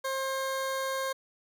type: tone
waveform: 20% pulse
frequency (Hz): 533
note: C5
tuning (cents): +32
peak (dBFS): -25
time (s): 0.04-1.13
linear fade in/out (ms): 10
effects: none